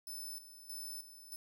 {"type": "tone with tremolo", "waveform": "5% pulse", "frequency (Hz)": 5274, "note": "E8", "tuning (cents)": 0, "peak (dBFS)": -37, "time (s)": [0.07, 1.36], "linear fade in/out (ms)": 2, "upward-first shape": "square", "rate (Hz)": 1.6, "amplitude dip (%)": 70, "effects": []}